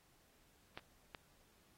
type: clicks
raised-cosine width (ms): 0.3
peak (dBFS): -30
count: 2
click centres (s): 0.775 / 1.148
effects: pink hiss -71 dBFS RMS until 1.77 s + AAC 48 kbps